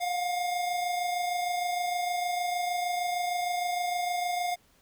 square tone pair together, 708.5 / 735 Hz, F5 / F#5, +25 / -12 cents, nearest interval minor second, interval 63 cents, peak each -29 / -38 dBFS, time 0-4.56 s, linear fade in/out 20 ms, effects pink hiss -64 dBFS RMS until 4.81 s

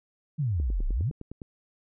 sine exponential two-way sweep, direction down then up, 162.9 to 30.87 to 162.9 Hz, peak -24 dBFS, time 0.38-1.11 s, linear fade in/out 20 ms, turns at 0.87 s
click train, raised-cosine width 3 ms, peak -26 dBFS, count 9, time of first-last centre 0.6-1.418 s, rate 9.78 Hz
effects none

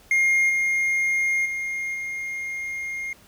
triangle tone with level steps, 2129 Hz, C7, 30 cents sharp, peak -15 / -18 / -24 / -26 dBFS, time 0.11-3.13 s, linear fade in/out 2 ms, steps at 0.49 / 1.45 / 1.94 s, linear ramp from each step 10 ms, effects pink hiss -53 dBFS RMS until 3.27 s

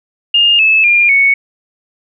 sine tone with pitch steps, 2827 / 2607 / 2405 / 2218 Hz, F7 / E7 / D7 / C#7, +20 / -20 / +41 / 0 cents, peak -6 dBFS, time 0.34-1.34 s, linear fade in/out 5 ms, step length 250 ms, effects none

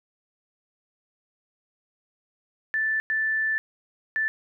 sine tone bursts at uneven times, 1760 Hz, A6, in tune, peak -22 dBFS, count 3, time 2.74-3 / 3.1-3.58 / 4.16-4.28 s, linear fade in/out 0 ms, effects none

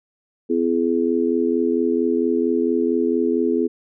harmonic tone, 84.4 Hz, E2, 41 cents sharp, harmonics 3 / 4 / 5, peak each -21 / -21 / -21 dBFS, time 0.49-3.68 s, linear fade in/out 20 ms, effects none

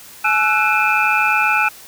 sine tone cluster, 850 / 1334 / 1482 / 2410 / 2603 Hz, G#5 / E6 / F#6 / D7 / E7, +40 / +20 / +2 / +44 / -22 cents, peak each -19 dBFS, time 0.24-1.69 s, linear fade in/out 10 ms, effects tanh soft clip ceiling -3 dBFS + white hiss -40 dBFS RMS until 1.87 s

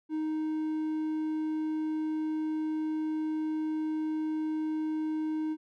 triangle tone, 311.6 Hz, D#4, 3 cents sharp, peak -27 dBFS, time 0.09-5.57 s, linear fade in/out 50 ms, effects none

